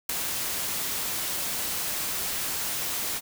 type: noise with ADSR envelope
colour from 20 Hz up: white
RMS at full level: -23 dBFS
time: 0.09-3.21 s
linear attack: 6 ms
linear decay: 4 ms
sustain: -7 dB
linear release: 44 ms
effects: none